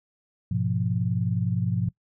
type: chord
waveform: sine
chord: F diminished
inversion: first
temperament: equal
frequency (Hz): 103.83 / 123.47 / 174.61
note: Ab2 / Cb3 / F3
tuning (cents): 0 / 0 / 0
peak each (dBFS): -27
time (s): 0.51-1.89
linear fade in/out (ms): 5
effects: noise-tail reverb RT60 0.1 s tail -21 dB re dry